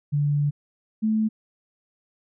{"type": "tone pair in turn", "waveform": "sine", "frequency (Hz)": [145.4, 217.9], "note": ["D3", "A3"], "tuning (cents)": [-17, -17], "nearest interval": "perfect fifth", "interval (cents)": 700, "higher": "second", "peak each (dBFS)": -19, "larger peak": "neither", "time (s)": [[0.12, 0.51], [1.02, 1.29]], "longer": "first", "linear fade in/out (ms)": 20, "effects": []}